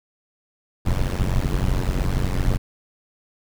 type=noise with amplitude modulation; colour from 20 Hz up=brown; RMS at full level=-17 dBFS; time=0.85-2.58 s; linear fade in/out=20 ms; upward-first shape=sine; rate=92.6 Hz; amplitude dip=100%; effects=none